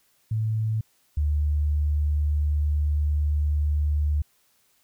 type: tone pair in turn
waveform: sine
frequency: 109.8 / 74.25 Hz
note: A2 / D2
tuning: -3 / +20 cents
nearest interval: perfect fifth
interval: 677 cents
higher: first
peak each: -22 / -20 dBFS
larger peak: second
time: 0.31-0.81 / 1.17-4.22 s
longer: second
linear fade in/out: 5 ms
effects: white hiss -65 dBFS RMS until 4.83 s